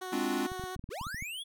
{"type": "tone with vibrato", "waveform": "15% pulse", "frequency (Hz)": 370, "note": "F#4", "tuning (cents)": 0, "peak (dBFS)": -31, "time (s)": [0.01, 0.76], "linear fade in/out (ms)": 10, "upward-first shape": "sine", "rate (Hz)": 10, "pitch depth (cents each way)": 11}
{"type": "chord", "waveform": "square", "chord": "D half-diminished seventh", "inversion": "second", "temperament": "equal", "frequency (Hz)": [207.7, 261.6, 293.7, 349.2], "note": ["Ab3", "C4", "D4", "F4"], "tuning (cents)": [0, 0, 0, 0], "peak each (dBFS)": [-40, -35, -36, -36], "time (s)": [0.12, 0.47], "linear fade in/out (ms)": 10}
{"type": "clicks", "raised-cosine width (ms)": 5, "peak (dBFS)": -30, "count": 11, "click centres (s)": [0.518, 0.596, 0.639, 0.763, 0.794, 0.841, 0.891, 1.013, 1.068, 1.145, 1.224]}
{"type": "linear sweep", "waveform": "square", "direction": "up", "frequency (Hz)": [308.9, 3464], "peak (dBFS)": -38, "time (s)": [0.9, 1.44], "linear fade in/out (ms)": 20}
{"effects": []}